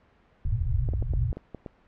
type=low-pass noise; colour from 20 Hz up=white; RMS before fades=-26 dBFS; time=0.45-1.32 s; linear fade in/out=2 ms; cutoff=130 Hz; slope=96 dB/octave
type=clicks; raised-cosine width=2 ms; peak=-23 dBFS; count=8; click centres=0.888 / 0.936 / 1.025 / 1.136 / 1.329 / 1.37 / 1.547 / 1.662 s
effects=pink hiss -61 dBFS RMS until 1.87 s + low-pass 2000 Hz 12 dB/octave